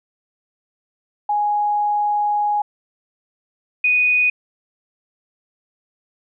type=tone pair in turn; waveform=sine; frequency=830.6 / 2482 Hz; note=G#5 / D#7; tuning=0 / -5 cents; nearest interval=octave + perfect fifth; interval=1895 cents; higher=second; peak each=-16 / -13 dBFS; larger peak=second; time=1.29-2.62 / 3.84-4.3 s; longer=first; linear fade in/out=5 ms; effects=none